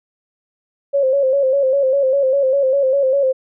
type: tone with vibrato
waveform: sine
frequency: 541 Hz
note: C#5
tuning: 42 cents flat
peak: -12 dBFS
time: 0.93-3.33 s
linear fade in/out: 20 ms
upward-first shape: square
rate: 5 Hz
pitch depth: 58 cents each way
effects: none